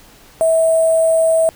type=tone with sample-and-hold; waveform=sine; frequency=651 Hz; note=E5; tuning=22 cents flat; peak=-10 dBFS; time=0.41-1.49 s; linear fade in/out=0 ms; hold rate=8820 Hz; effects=pink hiss -45 dBFS RMS until 1.55 s